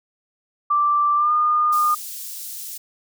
sine tone with pitch glide, 1174 to 1217.5 Hz, D6 to D#6, -1 to -38 cents, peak -15 dBFS, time 0.7-1.95 s, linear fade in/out 10 ms, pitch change +63 cents, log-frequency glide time 1.16-1.32 s
white high-pass noise, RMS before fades -33 dBFS, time 1.72-2.78 s, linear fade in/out 10 ms, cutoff 5500 Hz, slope 12 dB/octave
effects none

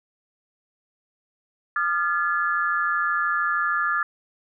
sine tone cluster, 1210 / 1383 / 1710 Hz, D#6 / F6 / A6, -49 / -17 / -50 cents, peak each -25 dBFS, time 1.76-4.03 s, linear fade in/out 2 ms, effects none

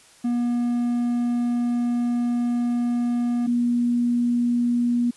triangle / sine tone pair in turn, 240.3 / 240.3 Hz, B3 / B3, -47 / -47 cents, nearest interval unison, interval 0 cents, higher neither, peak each -18 dBFS, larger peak neither, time 0.24-3.47 / 3.47-5.11 s, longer first, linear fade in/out 10 ms, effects white hiss -52 dBFS RMS until 5.16 s + resampled to 24000 Hz

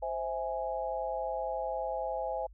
sine chord, C augmented, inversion none, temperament equal with one note detuned, 523.3 / 654.3 / 830.6 Hz, C5 / E5 / G#5, 0 / -13 / 0 cents, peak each -36 / -36 / -36 dBFS, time 0.02-2.47 s, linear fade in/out 10 ms, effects added 50 Hz sine -51 dBFS peak until 2.53 s

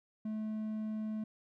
triangle tone, 216.3 Hz, A3, 29 cents flat, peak -33 dBFS, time 0.25-1.24 s, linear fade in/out 5 ms, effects none

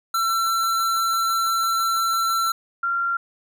square / sine tone pair in turn, 1347 / 1380.9 Hz, E6 / F6, +37 / -20 cents, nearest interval unison, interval 43 cents, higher second, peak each -20 dBFS, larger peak neither, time 0.14-2.52 / 2.83-3.17 s, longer first, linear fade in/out 5 ms, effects none

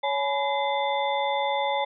sine tone cluster, 559 / 846 / 986 / 2058 / 3536 Hz, C#5 / G#5 / B5 / C7 / A7, +14 / +32 / -3 / -29 / +8 cents, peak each -28 / -26 / -33 / -33 / -34 dBFS, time 0.03-1.85 s, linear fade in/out 10 ms, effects none

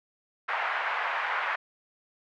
white band-pass noise, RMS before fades -30 dBFS, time 0.48-1.56 s, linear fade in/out 10 ms, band 710 to 2000 Hz, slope 24 dB/octave, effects none

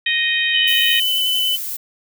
harmonic tone, 622.3 Hz, D#5, in tune, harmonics 3 / 4 / 5 / 6, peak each -20 / -21 / -22 / -23 dBFS, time 0.06-1 s, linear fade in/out 5 ms
sine tone with vibrato, 3016 Hz, F#7, 32 cents sharp, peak -16 dBFS, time 0.53-1.57 s, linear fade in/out 20 ms, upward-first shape sine, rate 11 Hz, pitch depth 13 cents each way
violet noise, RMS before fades -26 dBFS, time 0.67-1.77 s, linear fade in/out 10 ms
effects none

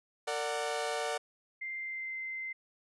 sawtooth chord, Bb augmented, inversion none, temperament equal with one note detuned, 456.6 / 587.3 / 740 Hz, Bb4 / D5 / F#5, -36 / 0 / 0 cents, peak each -33 dBFS, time 0.27-1.18 s, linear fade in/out 10 ms
sine tone with pitch glide, 2093 to 2075 Hz, C7 to C7, 0 to -15 cents, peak -36 dBFS, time 1.61-2.53 s, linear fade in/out 10 ms, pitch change -15 cents, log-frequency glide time 1.77-2.15 s
effects resampled to 24000 Hz

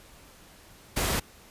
pink noise, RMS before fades -27 dBFS, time 0.96-1.2 s, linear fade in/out 10 ms, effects pink hiss -53 dBFS RMS until 1.5 s + resampled to 32000 Hz

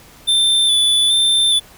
square tone with vibrato, 3520 Hz, A7, in tune, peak -12 dBFS, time 0.27-1.6 s, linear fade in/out 20 ms, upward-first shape square, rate 1.2 Hz, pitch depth 23 cents each way, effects pink hiss -44 dBFS RMS until 1.77 s

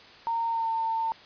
sine tone with pitch glide, 920 to 902.1 Hz, A#5 to A5, -23 to +43 cents, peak -25 dBFS, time 0.27-1.12 s, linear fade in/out 0 ms, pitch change -34 cents, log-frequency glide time 0.48-0.7 s, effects white hiss -50 dBFS RMS until 1.25 s + resampled to 11025 Hz

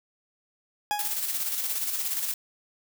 40% pulse tone with exponential decay, 832 Hz, G#5, 3 cents sharp, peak -21 dBFS, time 0.91-1.2 s, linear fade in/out 0 ms, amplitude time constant 63 ms
blue noise with tremolo, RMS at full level -28 dBFS, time 0.99-2.34 s, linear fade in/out 2 ms, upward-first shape square, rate 17 Hz, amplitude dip 40%
effects none

